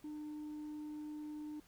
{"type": "tone", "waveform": "sine", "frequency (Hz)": 301.5, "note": "D4", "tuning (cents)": 46, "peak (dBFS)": -40, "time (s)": [0.04, 1.6], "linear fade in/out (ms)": 5, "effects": ["tanh soft clip ceiling -42 dBFS", "pink hiss -67 dBFS RMS until 1.67 s"]}